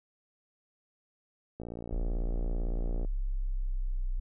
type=click train; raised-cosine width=2 ms; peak=-27 dBFS; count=85; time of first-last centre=1.6-3.048 s; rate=58 Hz
type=linear sweep; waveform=sine; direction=down; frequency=36.71 to 30.87 Hz; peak=-28 dBFS; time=1.92-4.2 s; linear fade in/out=10 ms
effects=none